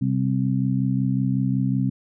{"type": "harmonic tone", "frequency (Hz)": 65.41, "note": "C2", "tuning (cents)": 0, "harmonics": [2, 3, 4], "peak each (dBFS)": [-22, -24, -25], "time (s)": [0.01, 1.9], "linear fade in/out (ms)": 10, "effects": []}